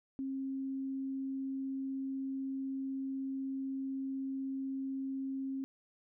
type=tone; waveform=sine; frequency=268.4 Hz; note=C4; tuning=44 cents sharp; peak=-35 dBFS; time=0.19-5.64 s; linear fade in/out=0 ms; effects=none